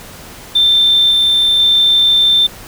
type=tone with level steps; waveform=triangle; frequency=3567 Hz; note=A7; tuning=23 cents sharp; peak=-4 / -6 / -4 dBFS; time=0.55-2.47 s; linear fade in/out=10 ms; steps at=1.11 / 1.59 s; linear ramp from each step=5 ms; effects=tanh soft clip ceiling -5 dBFS + pink hiss -34 dBFS RMS until 2.67 s